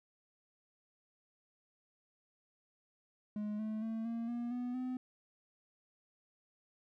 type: tone with pitch steps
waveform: triangle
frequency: 209.9 / 216.7 / 223.7 / 230.9 / 238.3 / 246 / 254 Hz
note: G#3 / A3 / A3 / A#3 / A#3 / B3 / B3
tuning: +19 / -26 / +29 / -16 / +38 / -7 / +49 cents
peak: -34 dBFS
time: 3.36-4.97 s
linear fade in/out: 2 ms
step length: 230 ms
effects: none